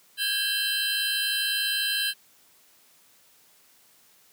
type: tone cluster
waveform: square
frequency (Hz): 1592 / 1652 / 2690 / 3115 / 4047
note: G6 / G#6 / E7 / G7 / B7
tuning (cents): +26 / -10 / +34 / -12 / +42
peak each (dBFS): -35 / -33 / -35 / -29 / -30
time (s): 0.17-2.14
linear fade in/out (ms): 50
effects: white hiss -59 dBFS RMS until 4.32 s + high-pass 100 Hz 12 dB/octave